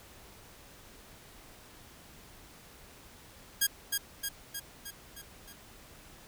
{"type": "tone with echo", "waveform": "5% pulse", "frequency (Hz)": 1628, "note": "G#6", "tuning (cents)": -35, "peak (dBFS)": -13, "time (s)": [3.61, 3.67], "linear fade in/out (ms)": 10, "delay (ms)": 310, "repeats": 6, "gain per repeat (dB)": -4, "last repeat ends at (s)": 5.53, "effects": ["pink hiss -54 dBFS RMS until 6.27 s"]}